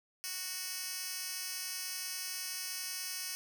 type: tone with high-pass filter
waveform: 10% pulse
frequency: 369.5 Hz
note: F#4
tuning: 2 cents flat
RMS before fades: -40 dBFS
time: 0.24-3.35 s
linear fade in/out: 0 ms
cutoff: 4500 Hz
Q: 0.75
effects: none